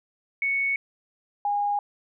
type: tone pair in turn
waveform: sine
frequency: 2217 / 818.1 Hz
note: C#7 / G#5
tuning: 0 / -26 cents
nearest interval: octave + perfect fourth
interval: 1726 cents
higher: first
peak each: -22 dBFS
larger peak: neither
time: 0.42-0.76 / 1.45-1.79 s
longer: neither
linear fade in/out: 2 ms
effects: none